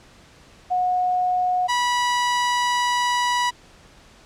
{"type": "tone pair in turn", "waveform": ["sine", "sawtooth"], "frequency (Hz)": [728, 976.9], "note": ["F#5", "B5"], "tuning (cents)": [-28, -19], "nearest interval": "perfect fourth", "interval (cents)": 509, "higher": "second", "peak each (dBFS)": [-18, -15], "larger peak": "second", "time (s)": [[0.7, 1.68], [1.68, 3.51]], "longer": "second", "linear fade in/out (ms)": 20, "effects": ["pink hiss -50 dBFS RMS until 4.25 s", "low-pass 7000 Hz 12 dB/octave"]}